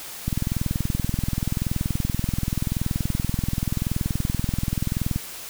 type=click train; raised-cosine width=5 ms; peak=-11 dBFS; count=103; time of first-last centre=0.28-5.16 s; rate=20.9 Hz; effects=white hiss -37 dBFS RMS until 5.49 s